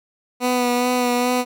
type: tone with vibrato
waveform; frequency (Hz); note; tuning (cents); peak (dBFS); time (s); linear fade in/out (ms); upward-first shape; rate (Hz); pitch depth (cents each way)
15% pulse; 246.8; B3; -1; -11; 0.4-1.45; 50; sine; 2.4; 21
effects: none